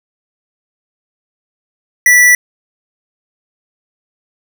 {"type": "tone", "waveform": "square", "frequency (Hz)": 1962, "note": "B6", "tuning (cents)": -12, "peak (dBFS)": -5, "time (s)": [2.06, 2.35], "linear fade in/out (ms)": 2, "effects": []}